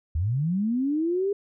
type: linear sweep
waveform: sine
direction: up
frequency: 71.7 to 410 Hz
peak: -22 dBFS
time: 0.15-1.33 s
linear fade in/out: 5 ms
effects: none